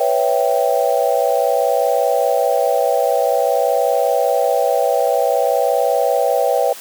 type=chord; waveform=sine; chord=C# half-diminished seventh; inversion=third; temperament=equal; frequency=493.9 / 554.4 / 659.3 / 784 Hz; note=B4 / C#5 / E5 / G5; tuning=0 / 0 / 0 / 0 cents; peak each=-18 / -18 / -19 / -19 dBFS; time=0-6.73 s; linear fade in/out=5 ms; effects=white hiss -35 dBFS RMS until 6.8 s + high-pass 300 Hz 12 dB/octave